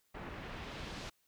pink noise with low-pass filter sweep, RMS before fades -45 dBFS, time 0.14-1.1 s, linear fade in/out 10 ms, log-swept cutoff 1700 to 5600 Hz, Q 1, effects white hiss -75 dBFS RMS until 1.27 s

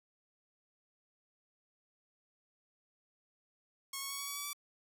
5% pulse tone with pitch steps, 1093 / 1103.1 / 1113.4 / 1123.7 / 1134.2 / 1144.7 / 1155.3 Hz, C#6 / C#6 / C#6 / C#6 / C#6 / D6 / D6, -25 / -9 / +7 / +23 / +39 / -45 / -29 cents, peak -27 dBFS, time 3.93-4.532 s, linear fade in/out 5 ms, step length 86 ms, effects none

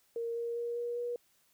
sine tone with pitch steps, 464.8 / 468.8 / 472.9 / 477 / 481.2 Hz, A#4 / A#4 / A#4 / A#4 / B4, -5 / +10 / +25 / +40 / -45 cents, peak -33 dBFS, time 0.16-1.16 s, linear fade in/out 2 ms, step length 200 ms, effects white hiss -70 dBFS RMS until 1.53 s

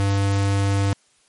square tone, 99.2 Hz, G2, 21 cents sharp, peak -18 dBFS, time 0-0.93 s, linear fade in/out 0 ms, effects white hiss -60 dBFS RMS until 1.28 s + MP3 48 kbps

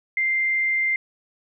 sine tone, 2093 Hz, C7, in tune, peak -19 dBFS, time 0.17-0.96 s, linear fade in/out 2 ms, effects none

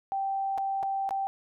sine tone with dropouts, 781 Hz, G5, 7 cents flat, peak -27 dBFS, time 0.12-1.27 s, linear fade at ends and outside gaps 0 ms, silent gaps 0.577-0.582 / 0.828-0.832 / 1.091-1.108 s, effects none

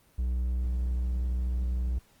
triangle tone, 61.8 Hz, B1, 2 cents sharp, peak -24 dBFS, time 0.18-1.99 s, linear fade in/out 10 ms, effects pink hiss -63 dBFS RMS until 2.2 s + Opus 24 kbps

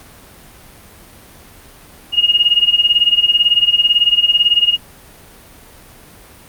sine tone with tremolo, 2860 Hz, F7, 41 cents sharp, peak -6 dBFS, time 2.12-4.78 s, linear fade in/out 50 ms, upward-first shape sine, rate 18 Hz, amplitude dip 85%, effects pink hiss -41 dBFS RMS until 6.48 s + Opus 48 kbps

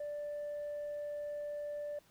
sine tone, 587.3 Hz, D5, in tune, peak -36 dBFS, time 0-1.99 s, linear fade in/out 5 ms, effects tanh soft clip ceiling -36 dBFS + pink hiss -67 dBFS RMS until 2.1 s

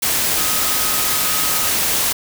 sine tone in noise, 1261 Hz, D#6, 23 cents sharp, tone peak -29 dBFS, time 0.37-1.7 s, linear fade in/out 10 ms, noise white, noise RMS -18 dBFS, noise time 0.02-2.13 s, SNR -14 dB, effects none

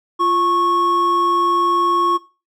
triangle tone pair together, 346.5 / 1100 Hz, F4 / C#6, -14 / -14 cents, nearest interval octave + minor sixth, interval 2000 cents, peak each -19 / -13 dBFS, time 0.19-2.18 s, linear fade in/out 20 ms, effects noise-tail reverb RT60 0.3 s tail -18 dB re dry

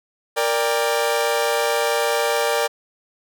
sawtooth chord, G minor, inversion first, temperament equal with one note detuned, 466.2 / 587.3 / 798.6 Hz, Bb4 / D5 / G5, 0 / 0 / +32 cents, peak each -18 / -18 / -21 dBFS, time 0.36-2.68 s, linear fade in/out 20 ms, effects none

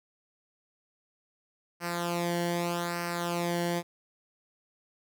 sawtooth tone with flanger, 172.7 Hz, F3, 19 cents flat, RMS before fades -31 dBFS, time 1.8-3.83 s, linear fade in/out 50 ms, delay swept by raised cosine 0.28 to 0.8 ms, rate 0.82 Hz, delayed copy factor -0.75, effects none

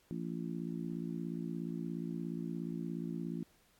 harmonic tone, 57 Hz, A#1, 38 cents flat, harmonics 3 / 4 / 5 / 6, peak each -40 / -42 / -44 / -46 dBFS, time 0.11-3.43 s, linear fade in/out 0 ms, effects pink hiss -69 dBFS RMS until 3.79 s + AAC 64 kbps

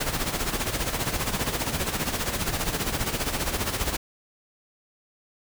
pink noise with tremolo, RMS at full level -25 dBFS, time 0-3.97 s, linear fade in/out 10 ms, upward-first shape sine, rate 15 Hz, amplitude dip 65%, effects none

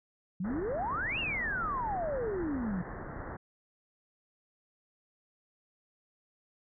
sine exponential two-way sweep, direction up then down, 170 to 2861 to 170 Hz, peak -31 dBFS, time 0.4-2.82 s, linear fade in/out 5 ms, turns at 1.19 s
pink low-pass noise, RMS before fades -41 dBFS, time 0.44-3.37 s, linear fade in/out 10 ms, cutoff 1900 Hz, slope 96 dB/octave
effects none

